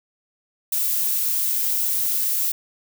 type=noise; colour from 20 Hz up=violet; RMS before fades=-22 dBFS; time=0.72-2.52 s; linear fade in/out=5 ms; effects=none